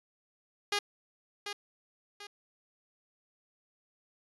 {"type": "tone with echo", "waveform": "5% pulse", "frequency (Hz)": 409, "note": "G#4", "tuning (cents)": -26, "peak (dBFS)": -17, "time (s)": [0.72, 0.79], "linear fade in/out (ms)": 5, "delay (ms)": 740, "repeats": 2, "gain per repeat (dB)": -8, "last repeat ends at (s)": 2.27, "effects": ["resampled to 24000 Hz"]}